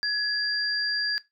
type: tone pair together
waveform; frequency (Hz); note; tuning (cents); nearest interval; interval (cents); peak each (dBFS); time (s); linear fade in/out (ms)
sine; 1682 / 4757; G#6 / D8; +22 / +21; octave + tritone; 1799; -27; 0.03-1.18; 0
effects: noise-tail reverb RT60 0.2 s tail -20 dB re dry